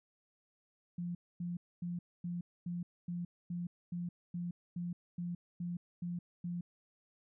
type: tone bursts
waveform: sine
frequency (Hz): 174.4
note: F3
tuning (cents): -2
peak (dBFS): -36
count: 14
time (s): 0.98-6.61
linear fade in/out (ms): 5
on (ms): 170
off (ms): 250
effects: none